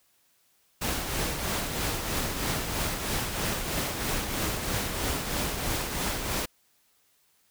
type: noise with tremolo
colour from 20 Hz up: pink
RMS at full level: -28 dBFS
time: 0.81-6.46 s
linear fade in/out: 10 ms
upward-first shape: triangle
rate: 3.1 Hz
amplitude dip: 50%
effects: white hiss -67 dBFS RMS until 7.5 s